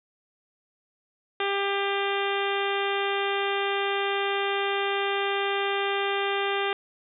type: harmonic tone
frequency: 397.7 Hz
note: G4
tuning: 25 cents sharp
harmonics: 1 / 2 / 3 / 4 / 5 / 6 / 7 / 8 / 9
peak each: -28 / -31 / -33 / -34 / -35 / -36 / -36 / -37 / -38 dBFS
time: 1.4-6.73 s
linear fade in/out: 2 ms
effects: none